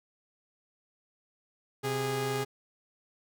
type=tone pair together; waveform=sawtooth; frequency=129.6 / 411.5 Hz; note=C3 / G#4; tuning=-16 / -16 cents; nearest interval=octave + minor sixth; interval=2000 cents; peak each=-30 / -27 dBFS; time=1.83-2.45 s; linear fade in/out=20 ms; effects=none

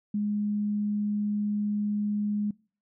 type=tone; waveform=sine; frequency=207.7 Hz; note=G#3; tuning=in tune; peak=-25 dBFS; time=0.14-2.51 s; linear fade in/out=5 ms; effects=noise-tail reverb RT60 0.4 s tail -24 dB re dry

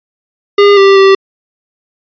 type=tone with pitch steps; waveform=square; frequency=405.4 / 392.5 / 388.6 Hz; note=G#4 / G4 / G4; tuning=-42 / +2 / -15 cents; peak=-3 dBFS; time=0.58-1.15 s; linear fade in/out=5 ms; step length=190 ms; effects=resampled to 11025 Hz

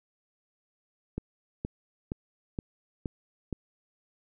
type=click train; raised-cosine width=3 ms; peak=-19 dBFS; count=6; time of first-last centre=1.18-3.527 s; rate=2.13 Hz; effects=none

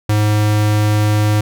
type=tone; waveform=square; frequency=105.6 Hz; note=G#2; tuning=29 cents sharp; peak=-12 dBFS; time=0.09-1.41 s; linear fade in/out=5 ms; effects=none

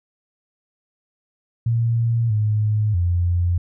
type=tone with pitch steps; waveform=sine; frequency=116.1 / 106.7 / 87.6 Hz; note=A#2 / G#2 / F2; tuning=-7 / +47 / +6 cents; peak=-16 dBFS; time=1.66-3.58 s; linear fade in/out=5 ms; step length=640 ms; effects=none

